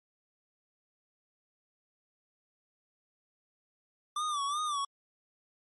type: tone with vibrato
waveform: square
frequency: 1174.7 Hz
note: D6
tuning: in tune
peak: -31 dBFS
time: 4.16-4.85 s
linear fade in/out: 5 ms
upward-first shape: sine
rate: 2.7 Hz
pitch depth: 94 cents each way
effects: MP3 48 kbps